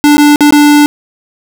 square tone with dropouts, 293.7 Hz, D4, in tune, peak -3 dBFS, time 0.04-0.86 s, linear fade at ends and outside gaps 0 ms, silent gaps 0.17-0.18 / 0.359-0.407 / 0.507-0.524 s, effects none

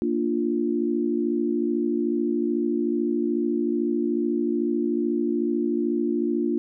sine chord, Bb major, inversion none, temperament equal with one note detuned, 233.1 / 295.5 / 349.2 Hz, Bb3 / D4 / F4, 0 / +11 / 0 cents, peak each -26 / -26 / -25 dBFS, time 0.02-6.58 s, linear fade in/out 0 ms, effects none

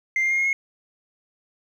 sine tone with pitch steps, 2093 / 2111 / 2130 / 2148 / 2167 Hz, C7 / C7 / C7 / C7 / C#7, 0 / +15 / +30 / +45 / -40 cents, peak -17 dBFS, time 0.16-0.53 s, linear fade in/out 2 ms, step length 74 ms, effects tanh soft clip ceiling -17 dBFS + 9-bit

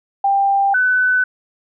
sine tone pair in turn, 792 / 1502.9 Hz, G5 / F#6, +18 / +27 cents, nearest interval major seventh, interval 1109 cents, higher second, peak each -12 dBFS, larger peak neither, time 0.24-0.74 / 0.74-1.24 s, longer neither, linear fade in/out 5 ms, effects none

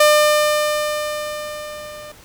sawtooth tone with level ramp, 600 Hz, D5, 37 cents sharp, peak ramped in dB -5 to -30 dBFS, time 0-2.12 s, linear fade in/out 5 ms, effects pink hiss -45 dBFS RMS until 2.24 s

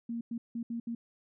sine tone bursts at uneven times, 233.1 Hz, A#3, in tune, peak -33 dBFS, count 5, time 0.09-0.21 / 0.31-0.38 / 0.55-0.63 / 0.7-0.8 / 0.87-0.95 s, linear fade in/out 5 ms, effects none

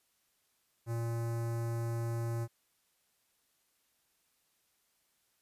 square tone with notch filter, 116.1 Hz, A#2, 7 cents flat, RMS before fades -35 dBFS, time 0.86-2.48 s, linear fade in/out 50 ms, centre 3200 Hz, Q 0.5, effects white hiss -75 dBFS RMS until 5.41 s + resampled to 32000 Hz

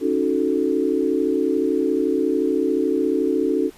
sine chord, D# half-diminished seventh, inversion third, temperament equal with one note detuned, 277.2 / 311.1 / 368.5 / 440 Hz, C#4 / D#4 / F#4 / A4, 0 / 0 / -7 / 0 cents, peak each -23 dBFS, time 0-3.71 s, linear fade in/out 50 ms, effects pink hiss -49 dBFS RMS until 3.77 s + resampled to 32000 Hz

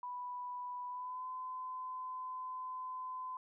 sine tone with pitch glide, 987.8 to 1020.3 Hz, B5 to C6, 0 to -44 cents, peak -40 dBFS, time 0.03-3.37 s, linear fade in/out 2 ms, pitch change +56 cents, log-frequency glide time 0.88-1.27 s, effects none

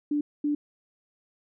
sine tone bursts at uneven times, 293.7 Hz, D4, in tune, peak -23 dBFS, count 2, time 0.11-0.21 / 0.44-0.55 s, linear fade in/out 5 ms, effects none

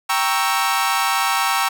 sawtooth chord, G diminished seventh, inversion none, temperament equal, 784 / 932.3 / 1108.7 / 1318.5 Hz, G5 / Bb5 / Db6 / Fb6, 0 / 0 / 0 / 0 cents, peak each -19 dBFS, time 0.09-1.69 s, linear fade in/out 10 ms, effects none

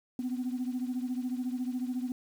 sine beating tone pair, 248 / 262 Hz, B3 / C4, +7 / +2 cents, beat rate 14 Hz, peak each -31 / -35 dBFS, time 0.19-2.12 s, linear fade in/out 2 ms, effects tanh soft clip ceiling -26 dBFS + 9-bit

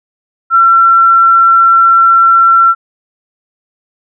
sine tone, 1354 Hz, E6, 46 cents sharp, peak -3 dBFS, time 0.5-2.75 s, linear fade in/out 50 ms, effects none

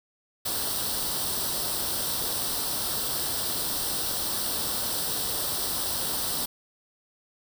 white noise with comb filter, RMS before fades -29 dBFS, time 0.45-6.46 s, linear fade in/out 10 ms, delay 0.22 ms, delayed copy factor +0.7, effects none

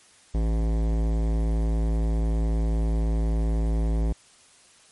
sine tone with hard clipping, 55 Hz, A1, in tune, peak -23 dBFS, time 0.34-4.13 s, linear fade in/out 10 ms, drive 18 dB, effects white hiss -55 dBFS RMS until 4.91 s + MP3 48 kbps

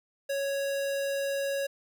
square tone, 554.4 Hz, C#5, in tune, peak -29 dBFS, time 0.29-1.67 s, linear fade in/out 10 ms, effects none

